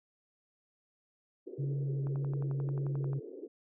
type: band-pass noise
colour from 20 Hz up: pink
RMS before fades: -46 dBFS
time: 1.46-3.48 s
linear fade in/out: 10 ms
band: 320 to 450 Hz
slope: 48 dB/octave
type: tone with vibrato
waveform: sine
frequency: 138.59 Hz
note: C#3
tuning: in tune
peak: -31 dBFS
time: 1.58-3.2 s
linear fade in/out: 20 ms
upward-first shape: sine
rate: 1.8 Hz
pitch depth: 9 cents each way
type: click train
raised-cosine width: 1 ms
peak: -32 dBFS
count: 13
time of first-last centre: 2.07-3.132 s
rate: 11.3 Hz
effects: none